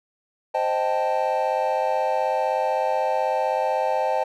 triangle chord, A half-diminished seventh, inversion first, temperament equal, 523.3 / 622.3 / 784 / 880 Hz, C5 / Eb5 / G5 / A5, 0 / 0 / 0 / 0 cents, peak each -24 dBFS, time 0.54-4.24 s, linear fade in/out 10 ms, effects none

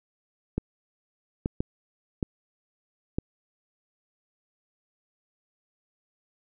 clicks, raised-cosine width 3 ms, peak -13 dBFS, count 5, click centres 0.58 / 1.459 / 1.605 / 2.228 / 3.185 s, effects none

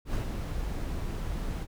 brown noise with ADSR envelope, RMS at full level -29 dBFS, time 0.05-1.67 s, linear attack 93 ms, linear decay 120 ms, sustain -4 dB, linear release 47 ms, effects none

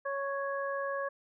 harmonic tone, 554.4 Hz, C#5, in tune, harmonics 1 / 2 / 3, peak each -34 / -37 / -39 dBFS, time 0.05-1.09 s, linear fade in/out 10 ms, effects none

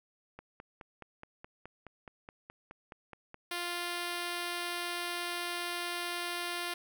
click train, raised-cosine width 0.5 ms, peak -31 dBFS, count 15, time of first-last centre 0.39-3.344 s, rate 4.74 Hz
5% pulse tone, 349.3 Hz, F4, in tune, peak -23 dBFS, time 3.51-6.74 s, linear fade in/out 5 ms
effects none

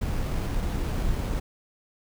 brown noise with sample-and-hold, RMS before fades -27 dBFS, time 0.01-1.4 s, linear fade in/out 10 ms, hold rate 7350 Hz, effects none

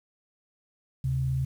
sine tone pair together, 73.8 / 131.5 Hz, D2 / C3, +9 / +9 cents, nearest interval minor seventh, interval 1000 cents, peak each -33 / -25 dBFS, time 1.04-1.45 s, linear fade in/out 5 ms, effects 9-bit

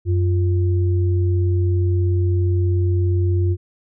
sine tone pair together, 92.31 / 349.2 Hz, F#2 / F4, -4 / 0 cents, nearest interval octave + major seventh, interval 2304 cents, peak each -15 / -25 dBFS, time 0.05-3.57 s, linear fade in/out 50 ms, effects none

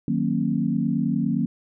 sine chord, D# minor seventh, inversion none, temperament equal with one note detuned, 155.56 / 185 / 233.1 / 272.7 Hz, D#3 / F#3 / A#3 / C#4, 0 / 0 / 0 / -28 cents, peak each -27 / -26 / -24 / -27 dBFS, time 0.08-1.46 s, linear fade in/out 2 ms, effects none

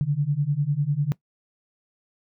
sine beating tone pair, 139.8 / 149.8 Hz, C#3 / D3, +15 / +35 cents, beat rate 10 Hz, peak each -24 / -23 dBFS, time 0.01-1.12 s, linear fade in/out 0 ms, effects noise-tail reverb RT60 0.1 s tail -20 dB re dry

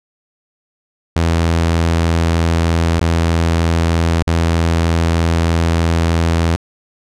sawtooth tone with dropouts, 83.2 Hz, E2, 17 cents sharp, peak -8 dBFS, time 1.16-6.56 s, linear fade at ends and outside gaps 0 ms, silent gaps 2.994-3.013 / 4.225-4.273 s, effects low-pass 8000 Hz 12 dB/octave

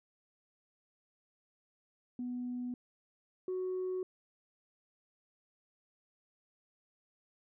sine tone pair in turn, 246.9 / 369.9 Hz, B3 / F#4, 0 / 0 cents, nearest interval perfect fifth, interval 700 cents, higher second, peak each -35 / -32 dBFS, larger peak second, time 2.19-2.74 / 3.48-4.03 s, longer neither, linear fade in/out 2 ms, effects tanh soft clip ceiling -31 dBFS

